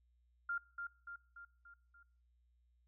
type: tone with echo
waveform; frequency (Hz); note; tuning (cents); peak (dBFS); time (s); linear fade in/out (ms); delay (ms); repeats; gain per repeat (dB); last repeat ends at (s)
sine; 1396.9; F6; 0; -36; 0.49-0.58; 5; 290; 5; -5; 2.03
effects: noise-tail reverb RT60 0.6 s tail -24 dB re dry + added 60 Hz sine -70 dBFS peak until 2.87 s